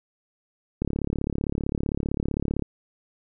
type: click train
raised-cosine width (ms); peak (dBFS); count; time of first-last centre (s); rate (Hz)
3; -13; 65; 0.82-2.623; 35.5
effects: none